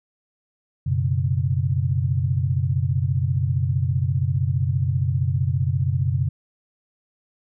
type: chord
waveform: sine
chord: F# suspended fourth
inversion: none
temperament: equal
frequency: 92.5 / 123.47 / 138.59 Hz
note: F#2 / B2 / C#3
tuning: 0 / 0 / 0 cents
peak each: -23 dBFS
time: 0.86-6.29 s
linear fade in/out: 10 ms
effects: none